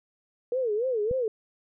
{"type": "tone with vibrato", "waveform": "sine", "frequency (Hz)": 466.2, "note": "A#4", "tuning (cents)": 0, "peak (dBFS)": -24, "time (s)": [0.52, 1.28], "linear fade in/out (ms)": 2, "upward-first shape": "sine", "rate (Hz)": 3.5, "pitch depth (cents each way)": 210}
{"type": "click", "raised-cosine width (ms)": 5, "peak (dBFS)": -23, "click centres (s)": 1.112}
{"effects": []}